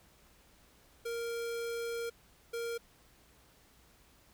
square tone bursts at uneven times, 466.2 Hz, A#4, in tune, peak -36 dBFS, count 2, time 1.05-2.1 / 2.53-2.78 s, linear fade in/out 10 ms, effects added 60 Hz sine -70 dBFS peak until 4.33 s + pink hiss -64 dBFS RMS until 4.33 s

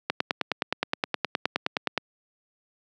click train, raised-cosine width 0.3 ms, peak -7 dBFS, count 19, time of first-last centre 0.1-1.977 s, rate 9.59 Hz, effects high-pass 200 Hz 12 dB/octave

